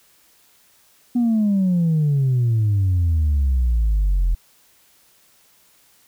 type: exponential sweep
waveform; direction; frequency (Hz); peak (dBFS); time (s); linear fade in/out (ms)
sine; down; 246.9 to 41.2; -13; 1.15-4.35; 10
effects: tanh soft clip ceiling -13 dBFS + white hiss -56 dBFS RMS until 6.07 s